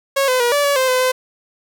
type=tone with pitch steps; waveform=sawtooth; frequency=549 / 509 / 479.9 / 577 / 568 / 520 / 509 / 512 Hz; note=C#5 / C5 / B4 / D5 / C#5 / C5 / C5 / C5; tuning=-17 / -48 / -50 / -31 / +42 / -11 / -48 / -38 cents; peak=-10 dBFS; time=0.16-1.12 s; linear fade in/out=10 ms; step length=120 ms; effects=none

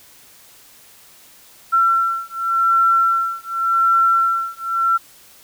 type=beating tone pair; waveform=sine; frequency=1352 / 1352.88 Hz; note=E6 / E6; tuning=+43 / +45 cents; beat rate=0.88 Hz; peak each=-17 dBFS; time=1.72-4.98 s; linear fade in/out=20 ms; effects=white hiss -47 dBFS RMS until 5.43 s

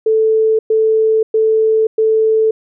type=tone bursts; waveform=sine; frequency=440 Hz; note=A4; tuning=in tune; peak=-9 dBFS; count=4; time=0.06-2.51 s; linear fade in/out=5 ms; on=530 ms; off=110 ms; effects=none

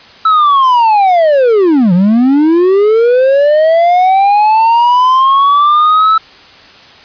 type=linear two-way sweep; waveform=triangle; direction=down then up; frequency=1318.5 to 170 to 1318.5 Hz; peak=-3 dBFS; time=0.25-6.18 s; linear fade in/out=5 ms; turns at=1.93 s; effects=white hiss -37 dBFS RMS until 7.04 s + resampled to 11025 Hz

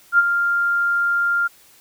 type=tone with ADSR envelope; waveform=sine; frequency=1396.9 Hz; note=F6; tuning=in tune; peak=-8 dBFS; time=0.12-1.48 s; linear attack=65 ms; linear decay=32 ms; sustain=-8 dB; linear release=17 ms; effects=white hiss -51 dBFS RMS until 1.8 s

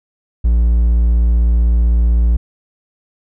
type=tone; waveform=triangle; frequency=57.9 Hz; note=A#1; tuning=11 cents flat; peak=-7 dBFS; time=0.44-2.37 s; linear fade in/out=10 ms; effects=none

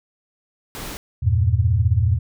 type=noise; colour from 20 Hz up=pink; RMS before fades=-32 dBFS; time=0.75-0.97 s; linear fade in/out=0 ms
type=chord; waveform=sine; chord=E diminished; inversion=none; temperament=equal; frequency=82.41 / 98 / 116.54 Hz; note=E2 / G2 / Bb2; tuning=0 / 0 / 0 cents; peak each=-19 dBFS; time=1.22-2.19 s; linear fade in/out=20 ms
effects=none

